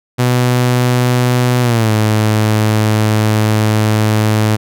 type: tone with pitch glide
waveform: sawtooth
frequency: 124 to 107.95 Hz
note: B2 to A2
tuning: +7 to -33 cents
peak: -6 dBFS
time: 0.18-4.57 s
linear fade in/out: 20 ms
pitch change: -240 cents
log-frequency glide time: 1.61-1.91 s
effects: none